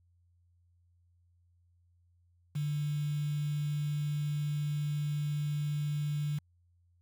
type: tone with quantisation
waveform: sine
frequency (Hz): 147.6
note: D3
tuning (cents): +9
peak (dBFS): -30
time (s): 2.55-6.39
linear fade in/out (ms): 10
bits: 8
effects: added 87 Hz sine -65 dBFS peak until 7.01 s